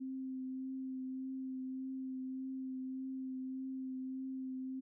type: tone with vibrato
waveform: sine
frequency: 261.6 Hz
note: C4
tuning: in tune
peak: -39 dBFS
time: 0-4.81 s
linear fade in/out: 20 ms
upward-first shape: triangle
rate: 1.7 Hz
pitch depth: 17 cents each way
effects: none

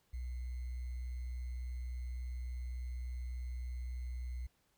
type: tone with sample-and-hold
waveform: sine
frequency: 61.74 Hz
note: B1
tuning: in tune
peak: -38 dBFS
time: 0.13-4.47 s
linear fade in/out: 10 ms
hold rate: 2100 Hz
effects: pink hiss -75 dBFS RMS until 4.77 s

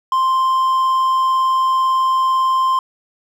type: tone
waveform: triangle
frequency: 1047 Hz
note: C6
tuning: 1 cent sharp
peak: -11 dBFS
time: 0.12-2.79 s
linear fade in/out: 2 ms
effects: none

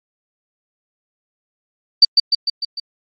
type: tone with echo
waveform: sine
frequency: 4622 Hz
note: D8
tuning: 28 cents flat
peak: -3 dBFS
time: 2.02-2.05 s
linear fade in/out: 5 ms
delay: 150 ms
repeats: 5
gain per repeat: -4 dB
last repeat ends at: 2.8 s
effects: Opus 32 kbps

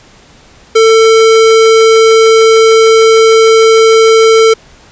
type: tone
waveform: square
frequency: 446.7 Hz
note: A4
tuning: 26 cents sharp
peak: -3 dBFS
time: 0.75-4.54 s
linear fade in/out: 10 ms
effects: pink hiss -40 dBFS RMS until 4.91 s + resampled to 16000 Hz

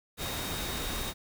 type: tone in noise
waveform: sine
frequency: 3729 Hz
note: A#7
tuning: in tune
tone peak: -41 dBFS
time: 0.17-1.14 s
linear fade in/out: 50 ms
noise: pink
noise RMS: -35 dBFS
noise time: 0.17-1.14 s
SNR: -9 dB
effects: none

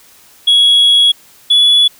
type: tone pair in turn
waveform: sine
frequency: 3338 / 3414 Hz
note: G#7 / G#7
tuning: +8 / +47 cents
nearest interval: unison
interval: 39 cents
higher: second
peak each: -3 dBFS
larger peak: neither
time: 0.47-1.12 / 1.5-1.88 s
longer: first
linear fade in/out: 10 ms
effects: tanh soft clip ceiling -4 dBFS + white hiss -44 dBFS RMS until 1.99 s

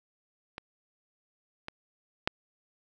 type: clicks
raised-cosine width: 0.3 ms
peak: -22 / -21 / -9 dBFS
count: 3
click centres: 0.581 / 1.684 / 2.275 s
effects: none

